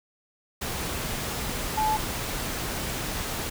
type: tone in noise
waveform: sine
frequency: 864 Hz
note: A5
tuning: 32 cents flat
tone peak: -22 dBFS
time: 1.77-1.97 s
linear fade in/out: 10 ms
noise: pink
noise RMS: -31 dBFS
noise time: 0.61-3.5 s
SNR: +6 dB
effects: none